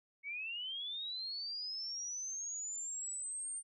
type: linear sweep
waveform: sine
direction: up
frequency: 2200 to 8870 Hz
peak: -39 dBFS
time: 0.23-3.63 s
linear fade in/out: 50 ms
effects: none